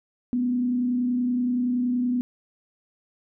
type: tone with frequency modulation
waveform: sine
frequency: 246.9 Hz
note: B3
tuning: in tune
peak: -21 dBFS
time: 0.33-2.21 s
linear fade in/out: 0 ms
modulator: 30.6 Hz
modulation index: 0.33
effects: none